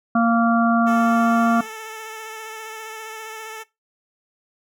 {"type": "harmonic tone", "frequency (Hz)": 231.5, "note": "A#3", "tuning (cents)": -12, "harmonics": [1, 3, 5, 6], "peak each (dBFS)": [-16, -21, -23, -24], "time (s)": [0.15, 1.61], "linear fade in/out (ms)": 5}
{"type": "tone with vibrato", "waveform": "10% pulse", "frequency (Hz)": 440, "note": "A4", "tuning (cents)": 0, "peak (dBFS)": -24, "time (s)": [0.86, 3.64], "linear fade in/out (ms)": 20, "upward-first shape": "triangle", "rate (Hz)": 15, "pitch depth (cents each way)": 30}
{"effects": ["noise-tail reverb RT60 0.2 s tail -19 dB re dry"]}